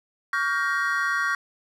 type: chord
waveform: triangle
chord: G half-diminished seventh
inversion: second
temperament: just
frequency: 1128.9 / 1411.2 / 1568 / 1881.6 Hz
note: Db6 / F6 / G6 / Bb6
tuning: +31 / +18 / 0 / +16 cents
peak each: -26 dBFS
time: 0.33-1.35 s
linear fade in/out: 2 ms
effects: none